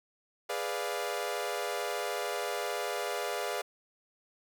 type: chord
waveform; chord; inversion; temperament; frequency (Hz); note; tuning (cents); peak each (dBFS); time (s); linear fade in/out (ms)
sawtooth; G# diminished seventh; none; equal; 415.3 / 493.9 / 587.3 / 698.5; G#4 / B4 / D5 / F5; 0 / 0 / 0 / 0; -34; 0.49-3.62; 10
effects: none